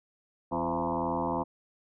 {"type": "tone with frequency modulation", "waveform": "sine", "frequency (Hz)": 596, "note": "D5", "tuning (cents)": 25, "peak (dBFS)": -27, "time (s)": [0.51, 1.44], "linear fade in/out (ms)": 20, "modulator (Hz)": 82.5, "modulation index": 5.3, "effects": []}